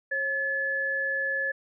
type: tone pair together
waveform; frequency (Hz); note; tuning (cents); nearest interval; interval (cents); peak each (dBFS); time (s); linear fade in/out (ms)
sine; 541.5 / 1718; C#5 / A6; -41 / -42; octave + minor sixth; 1999; -34 / -26; 0.11-1.52; 10
effects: none